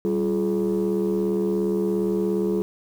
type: tone cluster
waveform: sine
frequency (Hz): 193.4 / 347.1 / 424.3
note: G3 / F4 / G#4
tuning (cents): -23 / -11 / +37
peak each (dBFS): -23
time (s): 0.05-2.62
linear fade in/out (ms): 0
effects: tanh soft clip ceiling -16 dBFS + 8-bit